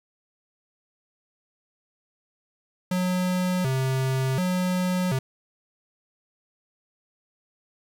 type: tone with vibrato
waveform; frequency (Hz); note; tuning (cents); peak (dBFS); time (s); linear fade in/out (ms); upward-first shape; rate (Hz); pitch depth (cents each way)
square; 155.1; D#3; -5; -23; 2.91-5.19; 5; square; 0.68; 280
effects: 10-bit